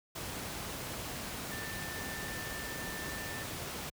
sine tone in noise, 1782 Hz, A6, 22 cents sharp, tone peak -43 dBFS, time 1.51-3.44 s, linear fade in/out 10 ms, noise pink, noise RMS -40 dBFS, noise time 0.15-3.9 s, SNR -6 dB, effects high-pass 60 Hz 12 dB/octave

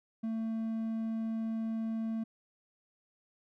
triangle tone, 223.8 Hz, A3, 30 cents sharp, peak -30 dBFS, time 0.23-2.24 s, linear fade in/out 10 ms, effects none

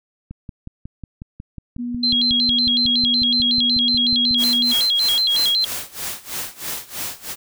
click train, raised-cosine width 5 ms, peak -20 dBFS, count 23, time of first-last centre 0.31-4.31 s, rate 5.5 Hz
sine tone, 241.9 Hz, B3, 36 cents flat, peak -23 dBFS, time 1.78-4.74 s, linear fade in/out 20 ms
sine tone with vibrato, 3677 Hz, A#7, 24 cents flat, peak -15 dBFS, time 2.03-5.65 s, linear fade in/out 5 ms, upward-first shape square, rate 5.4 Hz, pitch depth 190 cents each way
white noise with tremolo, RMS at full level -26 dBFS, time 4.37-7.36 s, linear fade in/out 50 ms, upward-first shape sine, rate 3.1 Hz, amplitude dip 90%
effects none

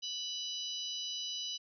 harmonic tone, 988 Hz, B5, in tune, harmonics 3 / 4 / 5 / 6, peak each -40 / -42 / -44 / -46 dBFS, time 0.02-1.58 s, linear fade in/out 20 ms, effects none

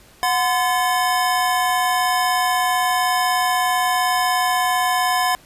square tone cluster, 732 / 1025 / 1727 Hz, F#5 / C6 / A6, -19 / -36 / -33 cents, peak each -21 / -21 / -25 dBFS, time 0.23-5.35 s, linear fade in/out 0 ms, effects pink hiss -49 dBFS RMS until 5.45 s + resampled to 32000 Hz

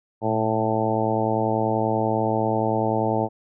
harmonic tone with a mistuned harmonic, 110.3 Hz, A2, 5 cents sharp, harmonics 1 / 2 / 3 / 4 / 5 / 6 / 7 / 8, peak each -28 / -28 / -28 / -28 / -28 / -28 / -28 / -28 dBFS, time 0.21-3.29 s, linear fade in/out 50 ms, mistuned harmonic 1, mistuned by +57 cents, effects none

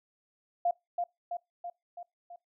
sine tone with echo, 698.5 Hz, F5, in tune, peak -24 dBFS, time 0.65-0.71 s, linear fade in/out 5 ms, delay 330 ms, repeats 5, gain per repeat -4 dB, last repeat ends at 2.36 s, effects noise-tail reverb RT60 0.2 s tail -24 dB re dry

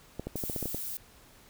clicks, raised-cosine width 2 ms, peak -21 dBFS, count 9, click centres 0.196 / 0.27 / 0.357 / 0.438 / 0.498 / 0.562 / 0.627 / 0.657 / 0.746 s
violet noise, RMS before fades -37 dBFS, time 0.36-0.97 s, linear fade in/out 0 ms
effects pink hiss -57 dBFS RMS until 1.49 s

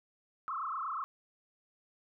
sine tone with frequency modulation, 1200 Hz, D6, 37 cents sharp, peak -34 dBFS, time 0.48-1.04 s, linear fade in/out 0 ms, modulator 28.2 Hz, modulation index 5.1, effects none

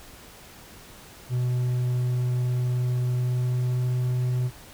triangle tone with pitch glide, 124.3 to 125.16 Hz, B2 to B2, +12 to +24 cents, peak -20 dBFS, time 1.29-4.51 s, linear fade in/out 50 ms, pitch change +12 cents, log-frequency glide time 3.09-3.9 s, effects pink hiss -47 dBFS RMS until 4.73 s

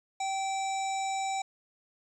harmonic tone, 775 Hz, G5, 20 cents flat, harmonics 1 / 3 / 5 / 7 / 9 / 10, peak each -30 / -40 / -43 / -50 / -42 / -46 dBFS, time 0.2-1.42 s, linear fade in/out 5 ms, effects 11-bit

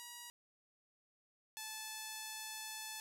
5% pulse tone pair in turn, 960 / 871.2 Hz, B5 / A5, -49 / -17 cents, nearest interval major second, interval 168 cents, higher first, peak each -37 / -32 dBFS, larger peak second, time 0-0.3 / 1.57-3 s, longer second, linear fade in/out 0 ms, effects none

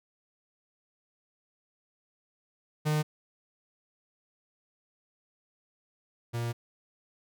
45% pulse tone pair in turn, 152.2 / 117.87 Hz, D#3 / A#2, -38 / +20 cents, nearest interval major third, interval 442 cents, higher first, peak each -25 / -30 dBFS, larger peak first, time 2.85-3.03 / 6.33-6.53 s, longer second, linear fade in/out 20 ms, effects none

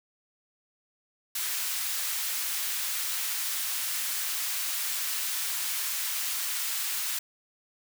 white high-pass noise, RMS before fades -31 dBFS, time 1.35-7.19 s, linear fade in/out 5 ms, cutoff 1300 Hz, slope 12 dB/octave, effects none

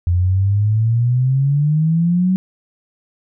sine exponential sweep, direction up, 86 to 189.2 Hz, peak -12 dBFS, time 0.07-2.36 s, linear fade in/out 0 ms, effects none

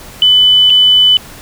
sine tone with dropouts, 3000 Hz, F#7, 23 cents sharp, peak -4 dBFS, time 0.22-1.17 s, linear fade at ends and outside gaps 1 ms, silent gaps 0.699-0.702 s, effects pink hiss -33 dBFS RMS until 1.41 s

